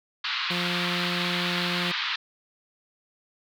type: band-pass noise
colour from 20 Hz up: white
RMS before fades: -29 dBFS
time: 0.24-2.16 s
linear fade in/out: 5 ms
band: 1000 to 4300 Hz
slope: 48 dB/octave
type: tone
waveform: sawtooth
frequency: 176.2 Hz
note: F3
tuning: 16 cents sharp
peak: -25 dBFS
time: 0.5-1.92 s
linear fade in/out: 10 ms
effects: none